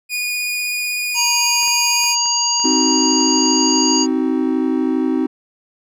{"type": "tone with vibrato", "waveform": "sawtooth", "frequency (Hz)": 2455, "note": "D#7", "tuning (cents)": -24, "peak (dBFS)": -16, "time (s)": [0.09, 2.16], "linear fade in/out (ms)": 50, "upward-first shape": "square", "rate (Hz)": 16, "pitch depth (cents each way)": 8}
{"type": "harmonic tone", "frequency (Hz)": 949, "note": "A#5", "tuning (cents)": 31, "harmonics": [1, 3, 5, 7], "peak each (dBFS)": [-22, -26, -19, -18], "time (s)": [1.14, 4.07], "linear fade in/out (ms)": 50}
{"type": "clicks", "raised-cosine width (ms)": 0.5, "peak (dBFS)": -23, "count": 7, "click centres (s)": [1.632, 1.678, 2.041, 2.258, 2.599, 3.206, 3.461]}
{"type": "chord", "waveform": "triangle", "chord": "C diminished", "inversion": "none", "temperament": "just", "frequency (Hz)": [261.6, 314, 376.7], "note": ["C4", "Eb4", "Gb4"], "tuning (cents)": [0, 16, 31], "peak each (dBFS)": [-16, -17, -21], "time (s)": [2.64, 5.27], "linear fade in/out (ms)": 10}
{"effects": []}